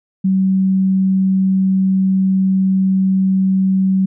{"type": "tone", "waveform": "sine", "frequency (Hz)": 190.3, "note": "F#3", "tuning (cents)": 49, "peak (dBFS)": -11, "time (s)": [0.24, 4.06], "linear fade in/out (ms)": 10, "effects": []}